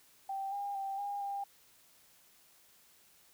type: tone with pitch steps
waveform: sine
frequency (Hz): 781 / 806 / 783 / 809 / 799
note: G5 / G5 / G5 / G#5 / G5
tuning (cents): -7 / +48 / -2 / -46 / +33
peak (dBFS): -35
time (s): 0.29-1.44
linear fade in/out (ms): 5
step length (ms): 230
effects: white hiss -64 dBFS RMS until 3.33 s